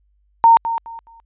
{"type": "tone with echo", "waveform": "sine", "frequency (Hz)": 918, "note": "A#5", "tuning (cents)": -27, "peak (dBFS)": -6, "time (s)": [0.44, 0.57], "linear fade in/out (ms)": 0, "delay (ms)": 210, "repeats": 3, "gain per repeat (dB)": -12, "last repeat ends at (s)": 1.2, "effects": ["added 50 Hz sine -57 dBFS peak until 1.25 s", "resampled to 8000 Hz"]}